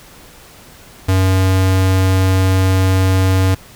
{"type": "tone", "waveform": "square", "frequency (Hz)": 94.3, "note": "F#2", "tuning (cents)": 33, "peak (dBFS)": -11, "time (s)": [1.08, 3.55], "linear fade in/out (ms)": 10, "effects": ["pink hiss -41 dBFS RMS until 3.75 s"]}